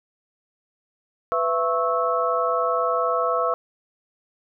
sine tone cluster, 498.8 / 669 / 1100 / 1308 Hz, B4 / E5 / C#6 / E6, +17 / +25 / -14 / -14 cents, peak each -25 dBFS, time 1.32-3.54 s, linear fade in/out 0 ms, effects none

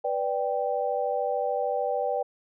sine chord, G major, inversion first, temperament equal, 493.9 / 587.3 / 784 Hz, B4 / D5 / G5, 0 / 0 / 0 cents, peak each -29 dBFS, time 0.04-2.23 s, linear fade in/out 10 ms, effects none

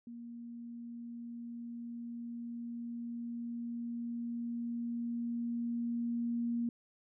sine tone with level ramp, 235.8 Hz, A#3, 20 cents sharp, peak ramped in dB -44 to -31 dBFS, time 0.07-6.69 s, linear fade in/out 2 ms, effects none

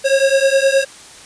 square beating tone pair, 538 / 547.6 Hz, C5 / C#5, +48 / -21 cents, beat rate 9.6 Hz, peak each -15 dBFS, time 0.04-0.85 s, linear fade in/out 20 ms, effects white hiss -39 dBFS RMS until 1.25 s + resampled to 22050 Hz

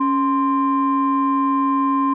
sine tone pair together, 276.9 / 1045.4 Hz, C#4 / C6, -2 / -2 cents, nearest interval octave + major seventh, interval 2300 cents, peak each -17 / -17 dBFS, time 0-2.14 s, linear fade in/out 10 ms, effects tanh soft clip ceiling -10 dBFS

